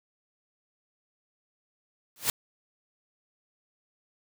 white noise with exponential growth, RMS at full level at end -21 dBFS, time 2.16-2.3 s, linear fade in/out 1 ms, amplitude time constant 29 ms, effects none

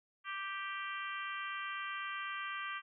harmonic tone, 392 Hz, G4, in tune, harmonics 3 / 4 / 5 / 6 / 7 / 8, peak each -42 / -44 / -46 / -48 / -49 / -50 dBFS, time 0.24-2.82 s, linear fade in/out 50 ms, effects none

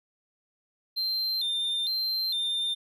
triangle tone with vibrato, 3863 Hz, B7, 39 cents flat, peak -25 dBFS, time 0.96-2.75 s, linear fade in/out 20 ms, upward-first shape square, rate 1.1 Hz, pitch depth 120 cents each way, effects none

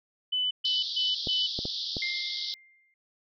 sine tone bursts, 3002 Hz, F#7, 24 cents sharp, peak -25 dBFS, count 4, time 0.32-1.47 s, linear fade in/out 10 ms, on 190 ms, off 130 ms
pink band-pass noise, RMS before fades -34 dBFS, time 0.65-2.54 s, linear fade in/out 0 ms, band 3300 to 5200 Hz, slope 96 dB/octave
clicks, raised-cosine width 2 ms, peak -21 dBFS, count 4, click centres 1.272 / 1.59 / 1.654 / 1.968 s
sine tone with exponential decay, 2104 Hz, C7, 9 cents sharp, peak -28 dBFS, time 2.02-2.94 s, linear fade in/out 2 ms, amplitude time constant 200 ms
effects none

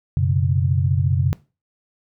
sine chord, F# suspended fourth, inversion none, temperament equal with one note detuned, 92.5 / 123.47 / 138.03 Hz, F#2 / B2 / C#3, 0 / 0 / -7 cents, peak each -19 / -23 / -19 dBFS, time 0.17-1.33 s, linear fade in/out 0 ms, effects noise-tail reverb RT60 0.3 s tail -20 dB re dry

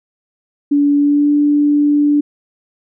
sine tone with pitch glide, 287.4 to 292.4 Hz, D4 to D4, -37 to -7 cents, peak -9 dBFS, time 0.71-2.21 s, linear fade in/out 10 ms, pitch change +30 cents, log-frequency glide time 0.96-1.32 s, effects none

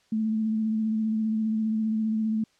sine tone with vibrato, 219 Hz, A3, 8 cents flat, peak -23 dBFS, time 0.12-2.44 s, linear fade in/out 5 ms, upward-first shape sine, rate 15 Hz, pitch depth 24 cents each way, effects white hiss -65 dBFS RMS until 2.59 s + low-pass 6000 Hz 12 dB/octave

